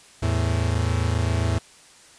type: tone pair together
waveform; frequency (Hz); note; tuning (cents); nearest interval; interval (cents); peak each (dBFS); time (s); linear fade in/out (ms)
45% pulse; 82.1 / 109.59; E2 / A2; -6 / -6; perfect fourth; 500; -23; 0.22-1.59; 10
effects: white hiss -50 dBFS RMS until 2.18 s + resampled to 22050 Hz